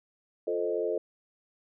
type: chord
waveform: sine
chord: F dominant seventh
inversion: none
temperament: equal with one note detuned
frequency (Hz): 349.2 / 440 / 523.3 / 620.5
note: F4 / A4 / C5 / Eb5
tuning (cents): 0 / 0 / 0 / -5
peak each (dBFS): -34 / -30 / -34 / -34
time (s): 0.47-0.98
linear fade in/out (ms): 5
effects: none